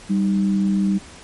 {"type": "tone pair together", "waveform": "sine", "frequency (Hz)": [196, 309.4], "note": ["G3", "D#4"], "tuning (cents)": [0, -10], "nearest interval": "minor sixth", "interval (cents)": 790, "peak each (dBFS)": [-16, -26], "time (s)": [0.09, 0.99], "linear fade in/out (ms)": 20, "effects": ["pink hiss -42 dBFS RMS until 1.23 s", "MP3 48 kbps"]}